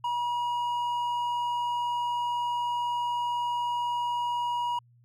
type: tone with hard clipping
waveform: sine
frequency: 962 Hz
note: B5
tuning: 46 cents flat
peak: -28 dBFS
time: 0.04-4.79 s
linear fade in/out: 5 ms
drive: 5 dB
effects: added 120 Hz sine -57 dBFS peak until 5.04 s